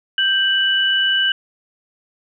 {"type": "tone pair together", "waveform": "sine", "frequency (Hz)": [1568, 2963], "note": ["G6", "F#7"], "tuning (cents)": [0, 2], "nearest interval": "major seventh", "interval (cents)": 1102, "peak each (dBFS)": [-18, -16], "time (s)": [0.18, 1.32], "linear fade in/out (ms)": 2, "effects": []}